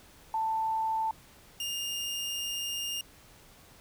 sine / sawtooth tone pair in turn, 886 / 2821 Hz, A5 / F7, +12 / +17 cents, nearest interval octave + minor sixth, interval 2005 cents, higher second, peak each -27 / -29 dBFS, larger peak first, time 0.34-1.11 / 1.6-3.01 s, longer second, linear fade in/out 2 ms, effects pink hiss -56 dBFS RMS until 3.8 s

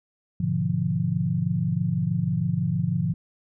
sine chord, G# diminished seventh, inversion none, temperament equal with one note detuned, 103.83 / 123.47 / 146.83 / 173.01 Hz, G#2 / B2 / D3 / F3, 0 / 0 / 0 / -16 cents, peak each -30 / -29 / -27 / -25 dBFS, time 0.4-3.14 s, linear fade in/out 5 ms, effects none

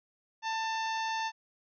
harmonic tone, 891 Hz, A5, 22 cents sharp, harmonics 1 / 2 / 3 / 4 / 5 / 6 / 7, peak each -32 / -38 / -42 / -44 / -46 / -48 / -49 dBFS, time 0.42-1.32 s, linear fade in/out 50 ms, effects none

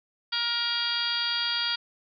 harmonic tone, 471.5 Hz, A#4, 20 cents sharp, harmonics 2 / 3 / 4 / 5 / 6 / 7 / 8 / 9 / 10, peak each -40 / -33 / -38 / -40 / -38 / -30 / -36 / -39 / -30 dBFS, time 0.32-1.76 s, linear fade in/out 10 ms, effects none

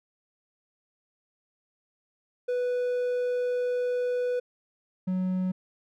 triangle tone pair in turn, 493.9 / 185 Hz, B4 / F#3, 0 / 0 cents, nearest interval octave + perfect fourth, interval 1700 cents, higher first, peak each -23 dBFS, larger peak neither, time 2.48-4.4 / 5.07-5.52 s, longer first, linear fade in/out 10 ms, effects none

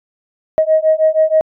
sine beating tone pair, 627 / 633.3 Hz, D#5 / D#5, +13 / +30 cents, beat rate 6.3 Hz, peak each -12 dBFS, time 0.58-1.41 s, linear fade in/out 0 ms, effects tanh soft clip ceiling -2 dBFS

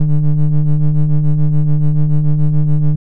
triangle ring-modulated tone, 73.42 Hz, D2, in tune, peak -3 dBFS, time 0-2.96 s, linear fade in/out 10 ms, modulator 76.9 Hz, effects none

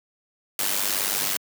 white noise with amplitude modulation, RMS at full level -22 dBFS, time 0.59-1.37 s, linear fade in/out 2 ms, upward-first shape sine, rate 98.6 Hz, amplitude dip 70%, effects high-pass 150 Hz 12 dB/octave

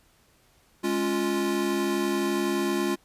square chord, Db major, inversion second, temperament equal, 207.7 / 277.2 / 349.2 Hz, Ab3 / Db4 / F4, 0 / 0 / 0 cents, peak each -31 / -31 / -27 dBFS, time 0.83-2.96 s, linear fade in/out 20 ms, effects pink hiss -62 dBFS RMS until 3.04 s + resampled to 32000 Hz

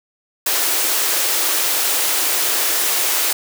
white high-pass noise, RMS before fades -18 dBFS, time 0.46-3.33 s, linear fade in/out 5 ms, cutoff 300 Hz, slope 48 dB/octave, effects none

